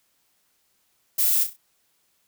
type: noise with echo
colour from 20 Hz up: violet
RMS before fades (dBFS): -21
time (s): 1.18-1.44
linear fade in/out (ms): 10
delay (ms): 32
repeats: 4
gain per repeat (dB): -8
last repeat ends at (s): 1.568
effects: white hiss -68 dBFS RMS until 2.27 s